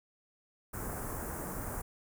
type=band-stop noise; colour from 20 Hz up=pink; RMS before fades=-39 dBFS; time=0.73-1.82 s; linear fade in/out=10 ms; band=1600 to 7900 Hz; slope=24 dB/octave; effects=none